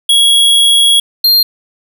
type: tone pair in turn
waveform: square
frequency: 3322 / 4200 Hz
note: G#7 / C8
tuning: 0 / +6 cents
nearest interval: major third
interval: 406 cents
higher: second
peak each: -6 dBFS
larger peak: neither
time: 0.09-1 / 1.24-1.43 s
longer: first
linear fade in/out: 5 ms
effects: 8-bit